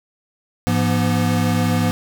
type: tone cluster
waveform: square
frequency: 102.9 / 169 / 242.9 Hz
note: G#2 / E3 / B3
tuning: -16 / +43 / -29 cents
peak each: -21 dBFS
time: 0.67-1.91 s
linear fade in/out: 0 ms
effects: none